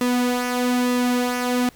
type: tone with flanger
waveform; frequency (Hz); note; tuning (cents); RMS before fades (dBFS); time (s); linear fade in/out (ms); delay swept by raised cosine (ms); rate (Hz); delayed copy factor
sawtooth; 247.1; B3; +1; -21; 0.01-1.69; 2; 1.3 to 3.8; 1.1; -0.5
effects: pink hiss -51 dBFS RMS until 1.75 s